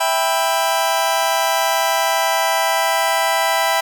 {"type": "chord", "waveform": "sawtooth", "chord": "E minor", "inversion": "none", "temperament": "just", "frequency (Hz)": [659.3, 791.1, 988.9], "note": ["E5", "G5", "B5"], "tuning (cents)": [0, 16, 2], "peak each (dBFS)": -16, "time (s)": [0, 3.81], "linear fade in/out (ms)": 10, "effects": []}